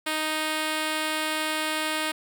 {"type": "tone", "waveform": "5% pulse", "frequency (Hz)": 311.1, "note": "D#4", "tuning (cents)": 0, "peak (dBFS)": -14, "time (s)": [0.06, 2.12], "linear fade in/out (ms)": 10, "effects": []}